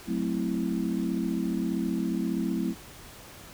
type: chord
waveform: sine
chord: F# half-diminished seventh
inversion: none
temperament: equal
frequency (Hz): 185 / 220 / 261.6 / 329.6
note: F#3 / A3 / C4 / E4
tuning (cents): 0 / 0 / 0 / 0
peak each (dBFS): -31 / -31 / -32 / -32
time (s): 0.06-2.75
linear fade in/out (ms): 50
effects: pink hiss -47 dBFS RMS until 3.53 s